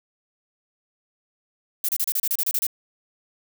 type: noise bursts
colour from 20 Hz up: violet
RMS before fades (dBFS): -23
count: 11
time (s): 1.84-2.667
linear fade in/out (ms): 2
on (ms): 47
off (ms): 31
effects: none